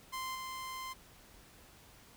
sawtooth tone with level steps, 1042 Hz, C6, 7 cents flat, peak -34 / -37 dBFS, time 0.12-0.94 s, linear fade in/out 20 ms, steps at 0.35 s, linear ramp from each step 2 ms, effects added 48 Hz sine -68 dBFS peak until 2.16 s + pink hiss -59 dBFS RMS until 2.16 s

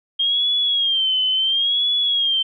sine tone with vibrato, 3214 Hz, G7, 43 cents sharp, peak -16 dBFS, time 0.19-2.43 s, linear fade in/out 10 ms, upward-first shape sine, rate 0.72 Hz, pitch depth 99 cents each way, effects none

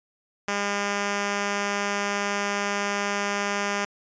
5% pulse tone, 202.4 Hz, G#3, 44 cents flat, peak -13 dBFS, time 0.48-3.85 s, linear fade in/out 2 ms, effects resampled to 16000 Hz

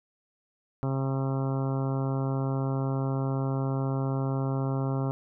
harmonic tone, 134.6 Hz, C3, 49 cents sharp, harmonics 1 / 2 / 3 / 4 / 5 / 6 / 7 / 8 / 9 / 10, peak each -27 / -33 / -37 / -39 / -41 / -43 / -44 / -45 / -46 / -47 dBFS, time 0.83-5.11 s, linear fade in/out 0 ms, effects none

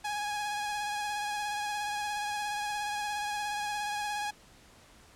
sawtooth tone with vibrato, 830.6 Hz, G#5, in tune, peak -28 dBFS, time 0.04-4.31 s, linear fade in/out 10 ms, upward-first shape triangle, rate 17 Hz, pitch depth 28 cents each way, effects pink hiss -57 dBFS RMS until 5.15 s + low-pass 10000 Hz 12 dB/octave

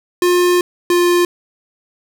square tone pair in turn, 355.5 / 351.2 Hz, F4 / F4, +31 / +10 cents, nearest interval unison, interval 21 cents, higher first, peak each -11 dBFS, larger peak neither, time 0.22-0.61 / 0.9-1.25 s, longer first, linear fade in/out 2 ms, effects none

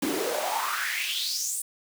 pink noise with high-pass filter sweep, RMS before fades -29 dBFS, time 0.02-1.62 s, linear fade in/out 5 ms, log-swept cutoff 260 to 9200 Hz, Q 5.7, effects none

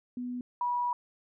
sine tone pair in turn, 246.9 / 972 Hz, B3 / B5, 0 / -28 cents, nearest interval 2 octaves, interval 2372 cents, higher second, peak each -33 / -27 dBFS, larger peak second, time 0.17-0.41 / 0.61-0.93 s, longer second, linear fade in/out 2 ms, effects none

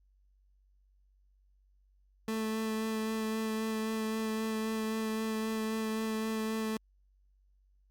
30% pulse tone with vibrato, 220 Hz, A3, in tune, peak -29 dBFS, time 2.28-6.77 s, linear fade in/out 2 ms, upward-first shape sine, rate 3.8 Hz, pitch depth 12 cents each way, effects added 48 Hz sine -64 dBFS peak until 7.9 s + Opus 48 kbps

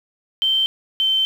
sine tone pair in turn, 3117 / 3095 Hz, G7 / G7, -11 / -23 cents, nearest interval unison, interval 12 cents, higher first, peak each -15 dBFS, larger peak neither, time 0.42-0.66 / 1-1.25 s, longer second, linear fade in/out 0 ms, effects 7-bit

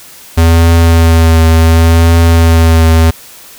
square tone with vibrato, 82.41 Hz, E2, in tune, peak -4 dBFS, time 0.37-3.11 s, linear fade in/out 10 ms, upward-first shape triangle, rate 0.69 Hz, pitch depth 27 cents each way, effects white hiss -34 dBFS RMS until 3.58 s

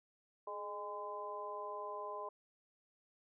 harmonic tone with a mistuned harmonic, 204.4 Hz, G#3, 27 cents flat, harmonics 2 / 3 / 4 / 5, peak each -48 / -47 / -51 / -44 dBFS, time 0.47-2.29 s, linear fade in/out 5 ms, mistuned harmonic 2, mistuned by +50 cents, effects none

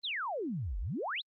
sine exponential two-way sweep, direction down then up, 4300 to 41.09 to 4300 Hz, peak -33 dBFS, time 0.03-1.22 s, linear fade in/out 20 ms, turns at 0.79 s, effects Opus 24 kbps

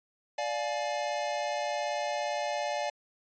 square chord, D diminished, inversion none, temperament just, 587.3 / 704.8 / 845.8 Hz, D5 / F5 / Ab5, 0 / +16 / +31 cents, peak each -34 / -36 / -36 dBFS, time 0.38-2.9 s, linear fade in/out 5 ms, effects resampled to 16000 Hz

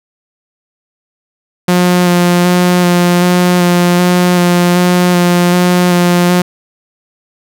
sawtooth tone with vibrato, 177.4 Hz, F3, 27 cents sharp, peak -3 dBFS, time 1.68-6.42 s, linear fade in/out 5 ms, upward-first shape square, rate 1.3 Hz, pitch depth 13 cents each way, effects none

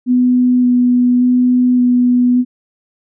sine tone with vibrato, 247.9 Hz, B3, 7 cents sharp, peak -8 dBFS, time 0.06-2.45 s, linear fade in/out 50 ms, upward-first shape square, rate 0.87 Hz, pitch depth 9 cents each way, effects none

